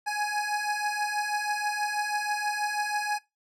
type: beating tone pair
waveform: 25% pulse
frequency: 830.6 / 836.8 Hz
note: G#5 / G#5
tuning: 0 / +13 cents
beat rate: 6.2 Hz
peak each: -28 / -25 dBFS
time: 0.06-3.19 s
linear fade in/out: 20 ms
effects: noise-tail reverb RT60 0.2 s tail -20 dB re dry + low-pass 10000 Hz 12 dB/octave